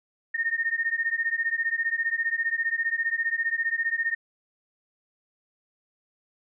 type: beating tone pair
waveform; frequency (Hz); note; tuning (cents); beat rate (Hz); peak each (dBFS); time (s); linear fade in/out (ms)
sine; 1828 / 1843; A#6 / A#6; -34 / -20; 15; -27; 0.34-4.15; 10
effects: none